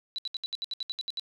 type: tone bursts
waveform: sine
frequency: 3951 Hz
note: B7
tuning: in tune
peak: -30 dBFS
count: 12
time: 0.16-1.196 s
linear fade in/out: 0 ms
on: 24 ms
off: 68 ms
effects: none